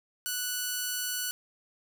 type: tone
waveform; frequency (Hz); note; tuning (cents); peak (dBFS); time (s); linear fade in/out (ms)
5% pulse; 1480; F#6; 0; -19; 0.26-1.31; 0
effects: 8-bit

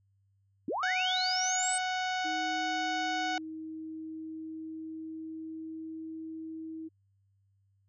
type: linear sweep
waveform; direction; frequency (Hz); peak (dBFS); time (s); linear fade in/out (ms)
sine; up; 225.2 to 8372; -30; 0.68-1.78; 2
type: harmonic tone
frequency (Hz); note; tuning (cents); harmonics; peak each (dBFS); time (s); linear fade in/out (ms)
740; F#5; 0; 1 / 2 / 3 / 4 / 5 / 6 / 7 / 8 / 9; -32 / -36 / -40 / -42 / -44 / -47 / -48 / -52 / -51; 0.83-3.38; 2
type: tone with pitch glide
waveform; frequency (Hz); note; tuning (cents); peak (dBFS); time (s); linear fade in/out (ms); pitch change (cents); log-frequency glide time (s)
sine; 315.8 to 320.4; D#4 to E4; +26 to -49; -38; 2.24-6.89; 20; +25; 2.88-6.14
effects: added 98 Hz sine -67 dBFS peak until 7.88 s

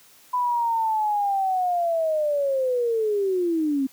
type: linear sweep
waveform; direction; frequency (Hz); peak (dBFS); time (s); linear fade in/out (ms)
sine; down; 1000 to 261.6; -20; 0.33-3.87; 10
effects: white hiss -53 dBFS RMS until 3.92 s + high-pass 80 Hz 12 dB/octave

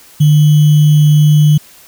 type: tone with sample-and-hold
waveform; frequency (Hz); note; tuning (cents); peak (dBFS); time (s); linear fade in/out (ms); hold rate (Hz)
sine; 150.2; D3; +39; -4; 0.2-1.58; 10; 3150
effects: white hiss -41 dBFS RMS until 1.87 s

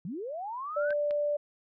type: linear sweep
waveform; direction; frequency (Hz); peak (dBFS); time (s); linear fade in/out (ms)
sine; up; 147.9 to 1579; -34; 0.05-0.93; 2
type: tone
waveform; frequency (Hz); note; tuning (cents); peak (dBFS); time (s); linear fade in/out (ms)
sine; 587.3; D5; 0; -26; 0.76-1.37; 10
type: clicks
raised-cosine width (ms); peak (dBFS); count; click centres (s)
0.3; -28; 2; 0.906 / 1.109
effects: none

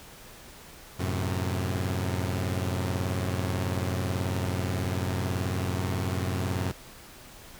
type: chord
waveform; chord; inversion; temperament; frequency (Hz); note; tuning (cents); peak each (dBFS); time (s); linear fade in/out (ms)
sawtooth; F# diminished; none; equal with one note detuned; 91.7 / 110 / 130.81; F#2 / A2 / C3; -15 / 0 / 0; -25 / -30 / -30; 0.99-6.72; 10
effects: pink hiss -48 dBFS RMS until 7.59 s

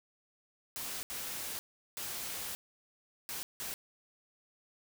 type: noise bursts at uneven times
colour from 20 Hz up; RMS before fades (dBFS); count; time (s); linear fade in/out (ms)
white; -40; 5; 0.76-1.03 / 1.1-1.59 / 1.97-2.55 / 3.29-3.43 / 3.6-3.74; 0
effects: none

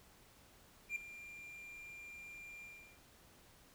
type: tone with ADSR envelope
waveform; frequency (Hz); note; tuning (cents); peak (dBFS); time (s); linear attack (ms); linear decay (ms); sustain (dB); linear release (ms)
triangle; 2387; D7; +28; -33; 0.89-3; 70; 3; -15; 380
effects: pink hiss -64 dBFS RMS until 3.74 s

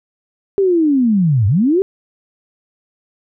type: linear two-way sweep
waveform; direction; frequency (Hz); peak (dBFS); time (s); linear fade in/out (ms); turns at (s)
sine; down then up; 402.7 to 92.5 to 402.7; -10; 0.58-1.82; 0; 1.47
effects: none

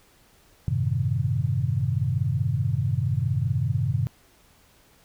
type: chord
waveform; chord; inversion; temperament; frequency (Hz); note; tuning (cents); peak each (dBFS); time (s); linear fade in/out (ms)
sine; F# diminished seventh; none; equal with one note detuned; 94.44 / 110 / 130.81 / 155.56; F#2 / A2 / C3 / Eb3; +36 / 0 / 0 / 0; -28 / -27 / -25 / -30; 0.68-4.07; 0
effects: pink hiss -58 dBFS RMS until 5.04 s

